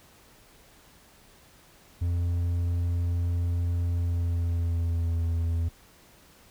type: tone with pitch glide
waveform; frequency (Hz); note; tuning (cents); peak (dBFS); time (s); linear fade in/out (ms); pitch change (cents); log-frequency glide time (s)
triangle; 86.5 to 83.55; F2 to E2; -16 to +24; -22; 2.01-5.69; 10; -60; 3.9-5.21
effects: pink hiss -56 dBFS RMS until 6.5 s